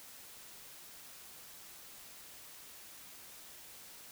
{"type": "silence", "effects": ["white hiss -53 dBFS RMS until 4.11 s"]}